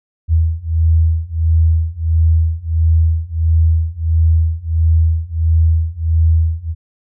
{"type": "beating tone pair", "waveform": "sine", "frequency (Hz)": [80.4, 81.9], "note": ["E2", "E2"], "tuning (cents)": [-43, -11], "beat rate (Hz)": 1.5, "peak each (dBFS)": [-14, -13], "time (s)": [0.28, 6.75], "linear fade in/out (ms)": 50, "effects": []}